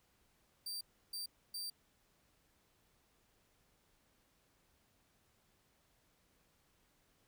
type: tone bursts at uneven times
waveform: sawtooth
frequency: 4677 Hz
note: D8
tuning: 8 cents flat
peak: -38 dBFS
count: 3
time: 0.66-0.81 / 1.13-1.26 / 1.54-1.7 s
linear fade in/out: 5 ms
effects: pink hiss -74 dBFS RMS until 7.27 s